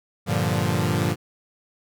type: chord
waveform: sawtooth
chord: G minor seventh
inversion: none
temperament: equal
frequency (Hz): 98 / 116.54 / 146.83 / 174.61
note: G2 / Bb2 / D3 / F3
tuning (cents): 0 / 0 / 0 / 0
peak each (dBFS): -22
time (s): 0.26-1.16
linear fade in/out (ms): 50
effects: none